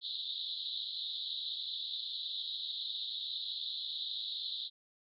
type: band-pass noise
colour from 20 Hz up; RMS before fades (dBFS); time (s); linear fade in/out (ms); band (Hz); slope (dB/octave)
pink; -40; 0.01-4.7; 50; 3500 to 4100; 96
effects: none